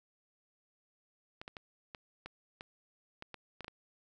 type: clicks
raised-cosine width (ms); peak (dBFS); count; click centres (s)
0.3; -28; 11; 1.415 / 1.479 / 1.568 / 1.948 / 2.26 / 2.609 / 3.224 / 3.343 / 3.607 / 3.645 / 3.681
effects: none